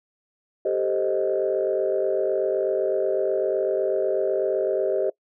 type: chord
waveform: sine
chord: A half-diminished seventh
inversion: third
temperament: equal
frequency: 392 / 440 / 523.3 / 622.3 Hz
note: G4 / A4 / C5 / Eb5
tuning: 0 / 0 / 0 / 0 cents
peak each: -24 / -29 / -26 / -25 dBFS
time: 0.65-5.1 s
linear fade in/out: 5 ms
effects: noise-tail reverb RT60 0.1 s tail -22 dB re dry + tanh soft clip ceiling -12 dBFS